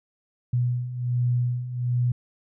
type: beating tone pair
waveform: sine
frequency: 121.8 / 123.1 Hz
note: B2 / B2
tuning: -24 / -5 cents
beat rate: 1.3 Hz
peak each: -28 / -23 dBFS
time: 0.53-2.12 s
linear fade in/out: 5 ms
effects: none